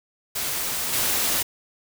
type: noise with level steps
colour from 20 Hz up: white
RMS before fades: -27 / -23 dBFS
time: 0.35-1.43 s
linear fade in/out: 10 ms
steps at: 0.92 s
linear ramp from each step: 20 ms
effects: none